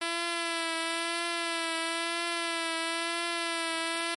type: tone with vibrato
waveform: 5% pulse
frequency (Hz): 334.5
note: E4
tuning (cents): +25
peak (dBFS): -18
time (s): 0.01-4.15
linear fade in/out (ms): 10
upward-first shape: triangle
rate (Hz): 1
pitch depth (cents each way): 36
effects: MP3 48 kbps